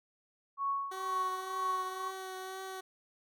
sine tone with tremolo, 1108.7 Hz, C#6, in tune, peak -29 dBFS, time 0.57-2.12 s, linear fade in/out 50 ms, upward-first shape triangle, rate 2 Hz, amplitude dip 85%
15% pulse tone with vibrato, 377.7 Hz, F#4, 36 cents sharp, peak -34 dBFS, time 0.91-2.81 s, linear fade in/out 10 ms, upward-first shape triangle, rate 1.9 Hz, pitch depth 19 cents each way
effects none

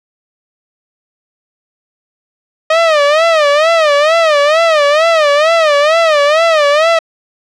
sawtooth tone with vibrato, 619 Hz, D#5, 9 cents flat, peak -3 dBFS, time 2.7-6.99 s, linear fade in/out 5 ms, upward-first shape sine, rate 2.2 Hz, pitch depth 140 cents each way, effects low-pass 4000 Hz 12 dB/octave

